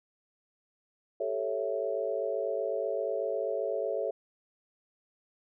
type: chord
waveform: sine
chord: A dominant seventh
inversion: third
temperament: equal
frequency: 392 / 440 / 554.4 / 659.3 Hz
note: G4 / A4 / C#5 / E5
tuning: 0 / 0 / 0 / 0 cents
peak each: -37 / -34 / -33 / -35 dBFS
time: 1.2-4.11 s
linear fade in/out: 5 ms
effects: none